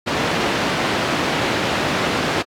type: band-pass noise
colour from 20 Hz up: pink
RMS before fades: -21 dBFS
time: 0.06-2.43 s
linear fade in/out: 20 ms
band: 170 to 3600 Hz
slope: 12 dB/octave
effects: AAC 64 kbps